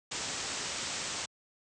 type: low-pass noise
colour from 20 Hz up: white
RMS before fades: -37 dBFS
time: 0.11-1.26 s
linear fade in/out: 10 ms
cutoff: 8200 Hz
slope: 96 dB/octave
effects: high-pass 60 Hz 12 dB/octave